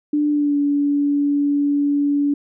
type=tone with pitch glide; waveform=sine; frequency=296 to 286.9 Hz; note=D4 to D4; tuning=+14 to -40 cents; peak=-15 dBFS; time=0.13-2.34 s; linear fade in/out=5 ms; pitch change=-54 cents; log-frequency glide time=0.29-0.57 s; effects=none